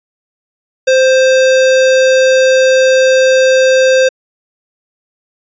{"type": "tone with sample-and-hold", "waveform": "sine", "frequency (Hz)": 521, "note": "C5", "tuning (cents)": -7, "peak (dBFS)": -5, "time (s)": [0.87, 4.09], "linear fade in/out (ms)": 10, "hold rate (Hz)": 2100, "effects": ["resampled to 16000 Hz"]}